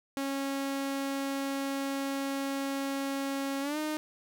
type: tone with pitch glide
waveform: sawtooth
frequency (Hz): 274.6 to 306.5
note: C#4 to D#4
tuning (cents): -16 to -26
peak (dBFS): -27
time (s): 0.17-3.97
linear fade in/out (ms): 0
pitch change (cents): +190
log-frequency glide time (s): 3.61-3.78
effects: none